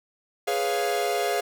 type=chord; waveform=45% pulse; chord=C# dominant seventh; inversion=second; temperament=equal; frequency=415.3 / 493.9 / 554.4 / 698.5 Hz; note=G#4 / B4 / C#5 / E#5; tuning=0 / 0 / 0 / 0 cents; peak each=-28 / -32 / -31 / -27 dBFS; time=0.47-1.41 s; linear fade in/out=10 ms; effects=none